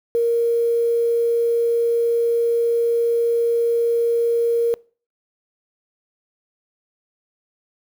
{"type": "tone with quantisation", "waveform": "sine", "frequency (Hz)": 467.4, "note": "A#4", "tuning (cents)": 5, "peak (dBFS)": -15, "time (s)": [0.15, 4.74], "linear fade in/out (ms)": 0, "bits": 7, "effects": ["noise-tail reverb RT60 0.4 s tail -25 dB re dry"]}